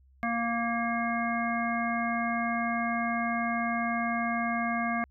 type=harmonic tone with a mistuned harmonic; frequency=233.1 Hz; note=A#3; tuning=in tune; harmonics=1 / 3 / 5 / 7 / 9; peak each=-31 / -32 / -34 / -36 / -35 dBFS; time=0.23-5.04 s; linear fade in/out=0 ms; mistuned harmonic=9; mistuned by=+36 cents; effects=added 66 Hz sine -57 dBFS peak until 5.1 s